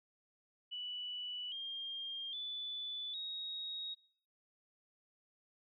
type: tone with pitch steps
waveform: sine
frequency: 2960 / 3209 / 3480 / 3773 Hz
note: F#7 / G7 / A7 / A#7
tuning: 0 / +40 / -20 / +20 cents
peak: -40 dBFS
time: 0.71-3.95 s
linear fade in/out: 20 ms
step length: 810 ms
effects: noise-tail reverb RT60 0.5 s tail -22 dB re dry